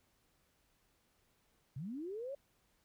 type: linear sweep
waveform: sine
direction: up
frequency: 118.5 to 573 Hz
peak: -40 dBFS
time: 1.76-2.35 s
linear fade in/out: 5 ms
effects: pink hiss -75 dBFS RMS until 2.84 s